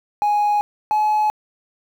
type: tone pair in turn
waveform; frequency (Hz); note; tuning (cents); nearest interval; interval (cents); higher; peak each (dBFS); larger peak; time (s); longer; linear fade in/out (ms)
triangle; 830.6 / 851; G#5 / G#5; 0 / +42; unison; 42; second; -12; neither; 0.22-0.61 / 0.91-1.3; neither; 0
effects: tanh soft clip ceiling -10 dBFS + 8-bit